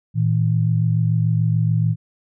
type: tone pair together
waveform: sine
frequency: 113.3 / 160.23 Hz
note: A#2 / E3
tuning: -49 / -49 cents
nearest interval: tritone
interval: 600 cents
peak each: -17 / -19 dBFS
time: 0.14-1.96 s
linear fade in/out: 50 ms
effects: none